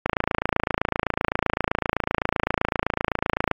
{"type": "click train", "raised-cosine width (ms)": 0.5, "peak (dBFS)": -5, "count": 97, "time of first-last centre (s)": [0.06, 3.513], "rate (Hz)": 27.8, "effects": ["AAC 64 kbps"]}